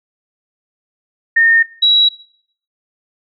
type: tone pair in turn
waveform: sine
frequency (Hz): 1829 / 3885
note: A#6 / B7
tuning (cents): -33 / -29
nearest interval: octave + minor second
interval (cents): 1304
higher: second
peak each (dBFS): -7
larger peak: neither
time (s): 1.36-1.63 / 1.82-2.09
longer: neither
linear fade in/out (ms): 10
effects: noise-tail reverb RT60 0.6 s tail -19 dB re dry